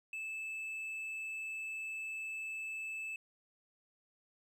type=tone with hard clipping; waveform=sine; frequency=2623 Hz; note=E7; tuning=9 cents flat; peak=-40 dBFS; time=0.13-3.16 s; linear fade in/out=2 ms; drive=3 dB; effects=none